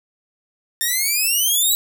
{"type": "exponential sweep", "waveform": "5% pulse", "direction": "up", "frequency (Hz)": [1805, 3967], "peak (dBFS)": -8, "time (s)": [0.81, 1.75], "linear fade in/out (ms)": 0, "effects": []}